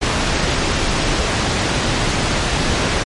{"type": "noise", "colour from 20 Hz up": "pink", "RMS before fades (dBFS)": -17, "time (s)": [0.01, 3.04], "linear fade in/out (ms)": 20, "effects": ["low-pass 6000 Hz 12 dB/octave", "MP3 48 kbps"]}